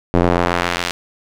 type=tone with band-pass filter sweep; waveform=square; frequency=43.65 Hz; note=F1; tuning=in tune; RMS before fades=-17 dBFS; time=0.14-0.91 s; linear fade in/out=0 ms; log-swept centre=390 to 3900 Hz; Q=0.7; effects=none